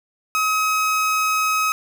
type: tone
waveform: 30% pulse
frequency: 1272 Hz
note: D#6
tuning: 38 cents sharp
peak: -15 dBFS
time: 0.35-1.72 s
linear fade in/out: 0 ms
effects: none